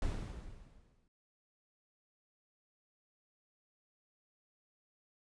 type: noise with exponential decay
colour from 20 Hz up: brown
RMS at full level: -33 dBFS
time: 0.02-1.08 s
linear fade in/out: 2 ms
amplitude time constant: 230 ms
effects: resampled to 22050 Hz